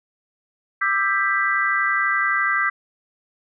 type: chord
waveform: sine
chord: E minor seventh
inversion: third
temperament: just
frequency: 1186.7 / 1318.5 / 1582.2 / 1977.8 Hz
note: D6 / E6 / G6 / B6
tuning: +18 / 0 / +16 / +2 cents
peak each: -24 / -26 / -22 / -22 dBFS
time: 0.81-2.7 s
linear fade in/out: 10 ms
effects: none